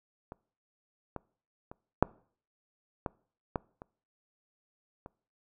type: clicks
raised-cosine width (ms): 1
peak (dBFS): -28 / -23 / -30 / -6 / -18 / -16 / -30 / -30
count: 8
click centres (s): 0.321 / 1.163 / 1.715 / 2.026 / 3.062 / 3.558 / 3.819 / 5.061
effects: noise-tail reverb RT60 0.5 s tail -24 dB re dry